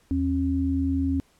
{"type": "tone pair together", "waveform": "sine", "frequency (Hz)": [80.6, 271.1], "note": ["E2", "C#4"], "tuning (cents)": [-38, -38], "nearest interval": "octave + major sixth", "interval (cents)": 2100, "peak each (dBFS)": [-26, -23], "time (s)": [0.11, 1.2], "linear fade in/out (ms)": 0, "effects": ["pink hiss -62 dBFS RMS until 1.39 s", "low-pass 12000 Hz 12 dB/octave"]}